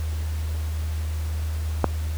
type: click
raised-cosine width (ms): 1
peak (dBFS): -3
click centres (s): 1.843
effects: added 78 Hz sine -24 dBFS peak until 2.17 s + pink hiss -42 dBFS RMS until 2.17 s